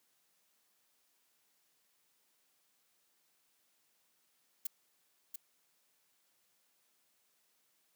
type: noise with echo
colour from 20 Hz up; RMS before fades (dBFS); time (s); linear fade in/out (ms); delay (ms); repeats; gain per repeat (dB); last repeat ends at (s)
violet; -36; 4.65-4.67; 5; 690; 1; -6; 5.36
effects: white hiss -75 dBFS RMS until 7.95 s + high-pass 150 Hz 12 dB/octave